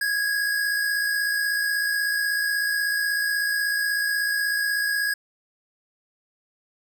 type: tone pair together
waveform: square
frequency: 1651.7 / 1708 Hz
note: G#6 / G#6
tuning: -10 / +48 cents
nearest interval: minor second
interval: 58 cents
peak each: -23 / -33 dBFS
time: 0.01-5.14 s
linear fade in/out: 5 ms
effects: none